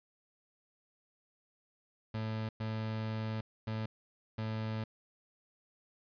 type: tone bursts at uneven times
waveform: 30% pulse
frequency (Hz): 110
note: A2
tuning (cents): 0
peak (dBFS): -32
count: 4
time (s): 2.14-2.49 / 2.6-3.41 / 3.67-3.86 / 4.38-4.84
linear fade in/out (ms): 5
effects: resampled to 11025 Hz